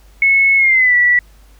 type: tone with pitch glide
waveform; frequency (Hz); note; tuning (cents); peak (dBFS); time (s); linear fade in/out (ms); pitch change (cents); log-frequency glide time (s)
sine; 2193 to 1953.7; C#7 to B6; -19 to -19; -8; 0.22-1.19; 2; -200; 0.57-0.95
effects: added 50 Hz sine -42 dBFS peak until 1.59 s + pink hiss -52 dBFS RMS until 1.59 s